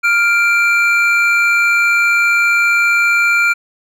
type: tone pair together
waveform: triangle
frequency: 1400 / 2355 Hz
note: F6 / D7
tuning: +4 / +4 cents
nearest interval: major sixth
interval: 900 cents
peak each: -11 dBFS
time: 0.03-3.54 s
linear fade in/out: 20 ms
effects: none